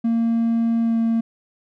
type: tone with pitch glide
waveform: triangle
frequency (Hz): 230 to 228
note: A#3 to A#3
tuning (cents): -23 to -38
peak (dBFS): -14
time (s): 0.04-1.21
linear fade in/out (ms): 10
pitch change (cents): -15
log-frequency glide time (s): 0.82-0.96
effects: tanh soft clip ceiling -10 dBFS